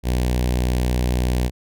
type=tone with notch filter; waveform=sawtooth; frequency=61.74 Hz; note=B1; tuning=in tune; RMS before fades=-20 dBFS; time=0.03-1.51 s; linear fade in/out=50 ms; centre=1300 Hz; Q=1.3; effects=none